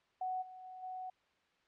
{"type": "tone with level steps", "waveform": "sine", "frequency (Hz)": 743, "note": "F#5", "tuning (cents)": 7, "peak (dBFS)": [-35, -49, -47, -41], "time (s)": [0.21, 1.1], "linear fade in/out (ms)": 5, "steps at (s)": [0.41, 0.63, 0.82], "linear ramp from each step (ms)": 20, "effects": ["white hiss -73 dBFS RMS until 1.67 s", "low-pass 3000 Hz 12 dB/octave"]}